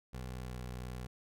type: tone with pitch glide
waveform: 20% pulse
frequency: 63 to 61.99 Hz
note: B1 to B1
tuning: +35 to +7 cents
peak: -36 dBFS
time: 0.13-1.07 s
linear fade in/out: 10 ms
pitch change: -28 cents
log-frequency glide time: 0.29-0.54 s
effects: none